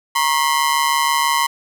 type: ring-modulated tone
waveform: sawtooth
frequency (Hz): 1015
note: B5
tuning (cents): +47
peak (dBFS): -8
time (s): 0.15-1.47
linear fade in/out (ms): 10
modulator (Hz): 73
effects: none